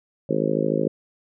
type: harmonic tone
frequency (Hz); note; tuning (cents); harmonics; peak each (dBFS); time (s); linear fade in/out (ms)
53.4; G#1; +49; 3 / 4 / 5 / 6 / 7 / 8 / 9 / 10; -28 / -28 / -28 / -28 / -28 / -28 / -28 / -28; 0.29-0.88; 5
effects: none